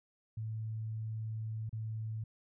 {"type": "tone with dropouts", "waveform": "sine", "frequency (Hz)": 110.2, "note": "A2", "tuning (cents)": 3, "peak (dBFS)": -36, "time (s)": [0.37, 2.24], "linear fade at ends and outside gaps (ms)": 5, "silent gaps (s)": [1.694, 1.728], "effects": []}